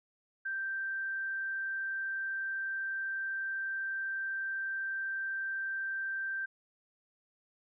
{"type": "tone", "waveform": "sine", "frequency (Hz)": 1568, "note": "G6", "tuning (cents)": 0, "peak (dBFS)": -33, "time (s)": [0.45, 6.46], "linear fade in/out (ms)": 10, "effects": []}